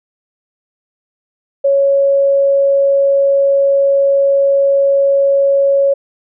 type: tone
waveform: sine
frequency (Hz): 554.4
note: C#5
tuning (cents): 0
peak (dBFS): -8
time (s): 1.64-5.94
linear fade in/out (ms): 10
effects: none